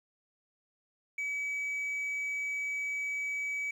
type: tone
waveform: sine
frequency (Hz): 2282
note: C#7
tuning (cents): +50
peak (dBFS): -29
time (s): 1.18-3.71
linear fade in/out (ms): 5
effects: tanh soft clip ceiling -31 dBFS + 10-bit